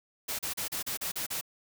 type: noise bursts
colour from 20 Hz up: white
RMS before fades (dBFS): -34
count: 8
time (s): 0.28-1.412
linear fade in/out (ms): 10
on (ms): 110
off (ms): 36
effects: none